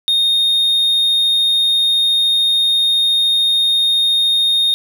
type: tone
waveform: triangle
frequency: 3693 Hz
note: A#7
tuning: 17 cents flat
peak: -10 dBFS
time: 0.08-4.74 s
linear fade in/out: 0 ms
effects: 8-bit